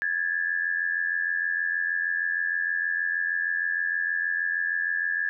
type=tone pair together; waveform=sine; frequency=1657.6 / 1744 Hz; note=G#6 / A6; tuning=-4 / -16 cents; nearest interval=minor second; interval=88 cents; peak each=-27 dBFS; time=0.02-5.29 s; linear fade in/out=0 ms; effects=none